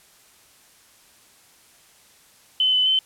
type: tone with pitch steps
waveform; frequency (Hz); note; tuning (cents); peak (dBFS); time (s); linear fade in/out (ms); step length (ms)
sine; 3042 / 3014 / 3068; F#7 / F#7 / G7; +47 / +31 / -38; -16; 2.6-2.99; 2; 130
effects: white hiss -54 dBFS RMS until 3.05 s + low-pass 12000 Hz 12 dB/octave